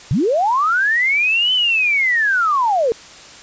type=linear two-way sweep; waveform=sine; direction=up then down; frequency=103.83 to 3066 to 429.5 Hz; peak=-13 dBFS; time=0.11-2.92 s; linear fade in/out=0 ms; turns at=1.53 s; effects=white hiss -39 dBFS RMS until 3.42 s + resampled to 16000 Hz